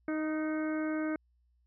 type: harmonic tone with a mistuned harmonic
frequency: 311.1 Hz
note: D#4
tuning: in tune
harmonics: 1 / 2 / 3 / 4 / 5 / 6 / 7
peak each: -31 / -39 / -51 / -45 / -43 / -52 / -48 dBFS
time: 0.08-1.16 s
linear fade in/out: 2 ms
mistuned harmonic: 5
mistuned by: -22 cents
effects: added 60 Hz sine -67 dBFS peak until 1.66 s